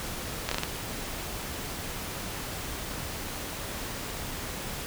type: slowing click train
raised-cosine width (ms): 0.2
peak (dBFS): -10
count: 5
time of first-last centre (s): 0.49-0.634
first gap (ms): 24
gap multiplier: 1.28
effects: pink hiss -36 dBFS RMS until 4.86 s